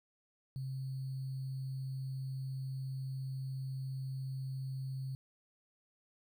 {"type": "tone with sample-and-hold", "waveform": "sine", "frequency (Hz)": 132.9, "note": "C3", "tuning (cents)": 27, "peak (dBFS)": -37, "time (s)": [0.56, 5.15], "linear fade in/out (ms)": 0, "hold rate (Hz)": 4410, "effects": []}